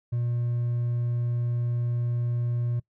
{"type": "tone with hard clipping", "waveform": "triangle", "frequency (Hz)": 120, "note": "B2", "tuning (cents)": -49, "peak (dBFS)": -25, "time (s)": [0.12, 2.8], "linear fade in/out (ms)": 10, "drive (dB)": 5, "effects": ["noise-tail reverb RT60 0.1 s tail -22 dB re dry"]}